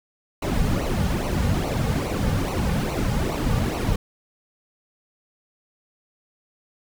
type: noise with flanger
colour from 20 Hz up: brown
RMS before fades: -23 dBFS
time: 0.42-3.96 s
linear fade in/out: 5 ms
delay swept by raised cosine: 0.58 to 3.08 ms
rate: 2.4 Hz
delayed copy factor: -0.75
effects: none